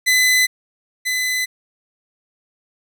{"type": "tone pair in turn", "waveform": "sawtooth", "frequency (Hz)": [2013, 2013], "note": ["B6", "B6"], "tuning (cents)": [33, 33], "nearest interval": "unison", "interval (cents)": 0, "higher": "neither", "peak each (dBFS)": [-9, -15], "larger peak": "first", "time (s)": [[0.06, 0.47], [1.05, 1.46]], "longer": "neither", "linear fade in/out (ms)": 20, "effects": []}